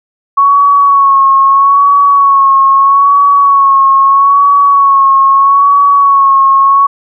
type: tone with vibrato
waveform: sine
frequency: 1108.7 Hz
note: C#6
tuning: in tune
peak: -3 dBFS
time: 0.37-6.87 s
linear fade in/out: 10 ms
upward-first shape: sine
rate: 0.78 Hz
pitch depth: 36 cents each way
effects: none